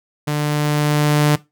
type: tone with level ramp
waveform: sawtooth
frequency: 148.7 Hz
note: D3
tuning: 22 cents sharp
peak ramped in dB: -14 to -7 dBFS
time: 0.27-1.36 s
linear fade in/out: 10 ms
effects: noise-tail reverb RT60 0.2 s tail -18 dB re dry